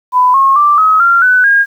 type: tone with pitch steps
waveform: sine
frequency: 1000 / 1084.2 / 1175.5 / 1274.6 / 1381.9 / 1498.3 / 1624.5 Hz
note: B5 / C#6 / D6 / D#6 / F6 / F#6 / G#6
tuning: +21 / -39 / +1 / +41 / -19 / +21 / -39 cents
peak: -5 dBFS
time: 0.12-1.66 s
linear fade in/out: 50 ms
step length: 220 ms
effects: 7-bit